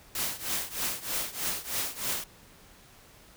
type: noise with tremolo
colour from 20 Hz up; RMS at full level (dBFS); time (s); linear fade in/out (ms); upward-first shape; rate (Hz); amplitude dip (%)
white; -29; 0.15-2.24; 2; triangle; 3.2; 90
effects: pink hiss -55 dBFS RMS until 3.36 s